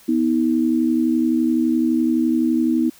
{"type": "tone pair together", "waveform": "sine", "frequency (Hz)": [246.9, 318.7], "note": ["B3", "D#4"], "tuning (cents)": [0, 42], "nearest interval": "major third", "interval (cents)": 442, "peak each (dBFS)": -18, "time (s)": [0.08, 2.9], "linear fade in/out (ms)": 10, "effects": ["white hiss -49 dBFS RMS until 2.99 s"]}